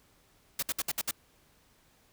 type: noise bursts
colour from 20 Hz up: white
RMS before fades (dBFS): -31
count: 6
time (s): 0.59-1.111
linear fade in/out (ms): 5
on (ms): 36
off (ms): 61
effects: pink hiss -65 dBFS RMS until 2.12 s